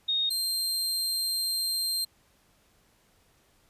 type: tone pair in turn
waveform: sine / sawtooth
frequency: 3716 / 4171 Hz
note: A#7 / C8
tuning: -6 / -6 cents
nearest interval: major second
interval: 200 cents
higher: second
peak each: -24 dBFS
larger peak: neither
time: 0.08-0.3 / 0.3-2.05 s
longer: second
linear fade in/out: 10 ms
effects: pink hiss -65 dBFS RMS until 3.69 s + resampled to 32000 Hz